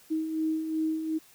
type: beating tone pair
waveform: sine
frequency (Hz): 314.2 / 316.9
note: D#4 / D#4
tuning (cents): +17 / +32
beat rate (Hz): 2.7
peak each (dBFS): -36 / -27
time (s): 0.1-1.19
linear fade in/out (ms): 20
effects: white hiss -57 dBFS RMS until 1.34 s